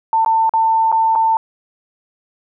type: tone with dropouts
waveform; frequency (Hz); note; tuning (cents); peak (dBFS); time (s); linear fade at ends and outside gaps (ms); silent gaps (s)
sine; 895; A5; +29; -11; 0.13-1.37; 1; 0.248-0.261 / 0.494-0.537 / 0.917-0.925 / 1.153-1.158
effects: none